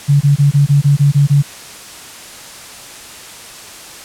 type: tone bursts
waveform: sine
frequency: 142.6 Hz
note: C#3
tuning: 49 cents sharp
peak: -6 dBFS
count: 9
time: 0.08-1.426 s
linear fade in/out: 20 ms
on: 130 ms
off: 22 ms
effects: white hiss -33 dBFS RMS until 4.04 s + low-pass 10000 Hz 12 dB/octave